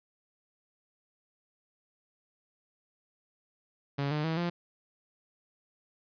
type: tone with pitch steps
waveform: sawtooth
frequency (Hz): 140.7 / 150.8 / 161.62 / 173.22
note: C#3 / D3 / E3 / F3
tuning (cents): +26 / +46 / -34 / -14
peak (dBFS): -25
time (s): 3.98-4.5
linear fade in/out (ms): 10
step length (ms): 130
effects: resampled to 11025 Hz

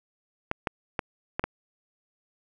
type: clicks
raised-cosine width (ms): 0.5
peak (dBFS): -11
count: 5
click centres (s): 0.514 / 0.672 / 0.992 / 1.395 / 1.44
effects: none

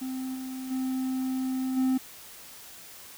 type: tone with level steps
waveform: triangle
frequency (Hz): 260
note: C4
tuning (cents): -11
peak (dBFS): -29 / -32 / -25 / -20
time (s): 0.01-1.98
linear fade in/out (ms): 10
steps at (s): 0.34 / 0.7 / 1.76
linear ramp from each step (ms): 20
effects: white hiss -47 dBFS RMS until 3.17 s

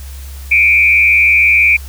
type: tone with frequency modulation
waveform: sine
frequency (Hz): 2360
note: D7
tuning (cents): +8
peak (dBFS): -6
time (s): 0.51-1.77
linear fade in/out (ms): 10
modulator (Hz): 114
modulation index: 1
effects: added 68 Hz sine -26 dBFS peak until 1.88 s + white hiss -38 dBFS RMS until 1.88 s

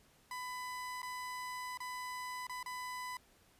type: tone with dropouts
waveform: 30% pulse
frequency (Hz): 1000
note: B5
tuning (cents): +21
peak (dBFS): -38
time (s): 0.31-3.17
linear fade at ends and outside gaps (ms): 2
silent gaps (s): 1.019-1.029 / 1.774-1.803 / 2.469-2.495 / 2.629-2.66
effects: pink hiss -67 dBFS RMS until 3.59 s + resampled to 32000 Hz

